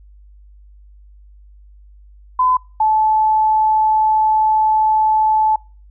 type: tone pair in turn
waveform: sine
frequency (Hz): 1014 / 867.6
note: B5 / A5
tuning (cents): +45 / -25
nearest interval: minor third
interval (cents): 270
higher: first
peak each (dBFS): -11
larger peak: neither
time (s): 2.39-2.57 / 2.8-5.56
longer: second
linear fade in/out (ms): 5
effects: noise-tail reverb RT60 0.4 s tail -26 dB re dry + added 50 Hz sine -41 dBFS peak until 5.9 s